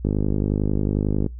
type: click train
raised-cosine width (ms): 3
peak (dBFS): -9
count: 63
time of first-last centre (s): 0.05-1.263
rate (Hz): 51.1
effects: noise-tail reverb RT60 0.2 s tail -25 dB re dry + added 60 Hz sine -32 dBFS peak until 1.39 s